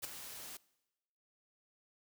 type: noise with ADSR envelope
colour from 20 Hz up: white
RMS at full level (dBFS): -38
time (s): 0.02-0.57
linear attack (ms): 23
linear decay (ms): 11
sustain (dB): -10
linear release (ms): 3
effects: noise-tail reverb RT60 1.0 s tail -22 dB re dry